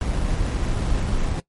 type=noise with sample-and-hold; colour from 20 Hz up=brown; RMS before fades=-22 dBFS; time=0.01-1.4 s; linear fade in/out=2 ms; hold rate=4410 Hz; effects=noise-tail reverb RT60 0.1 s tail -19 dB re dry + MP3 48 kbps